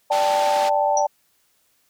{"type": "chord", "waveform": "sine", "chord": "D suspended fourth", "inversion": "none", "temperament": "equal", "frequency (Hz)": [587.3, 784, 880], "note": ["D5", "G5", "A5"], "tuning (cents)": [0, 0, 0], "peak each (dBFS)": -21, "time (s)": [0.1, 1.07], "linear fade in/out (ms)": 10}
{"type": "band-pass noise", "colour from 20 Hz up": "white", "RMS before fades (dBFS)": -31, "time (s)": [0.11, 0.7], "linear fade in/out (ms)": 20, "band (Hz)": [260, 4200], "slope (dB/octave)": 12}
{"type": "tone with exponential decay", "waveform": "sine", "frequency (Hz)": 5830, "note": "F#8", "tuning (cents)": -26, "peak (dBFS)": -19, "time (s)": [0.97, 1.07], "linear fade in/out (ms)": 2, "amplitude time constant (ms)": 20}
{"effects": ["white hiss -64 dBFS RMS until 1.89 s"]}